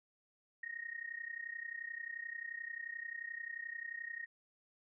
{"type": "tone with amplitude modulation", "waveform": "sine", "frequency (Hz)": 1864, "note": "A#6", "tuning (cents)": -1, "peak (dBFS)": -38, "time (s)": [0.63, 4.26], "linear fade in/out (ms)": 5, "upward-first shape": "sine", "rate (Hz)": 31.4, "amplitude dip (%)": 85, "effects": []}